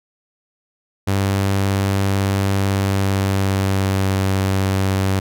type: tone with pitch glide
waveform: sawtooth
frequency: 98 to 96.21 Hz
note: G2 to G2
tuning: 0 to -32 cents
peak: -12 dBFS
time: 1.07-5.2 s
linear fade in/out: 10 ms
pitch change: -32 cents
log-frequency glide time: 2.73-4.19 s
effects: none